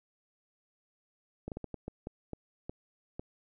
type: slowing click train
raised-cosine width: 2 ms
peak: -25 dBFS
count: 10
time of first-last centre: 1.48-3.195 s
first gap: 38 ms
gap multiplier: 1.38
effects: none